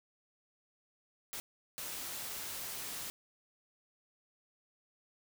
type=noise bursts at uneven times; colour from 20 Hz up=white; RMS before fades=-42 dBFS; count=2; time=1.33-1.4 / 1.78-3.1 s; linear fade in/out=0 ms; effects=none